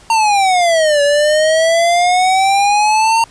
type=exponential two-way sweep; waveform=square; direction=down then up; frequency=920 to 570 to 920 Hz; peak=-10 dBFS; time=0.1-3.24 s; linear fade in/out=2 ms; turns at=1.02 s; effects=pink hiss -43 dBFS RMS until 3.3 s + resampled to 22050 Hz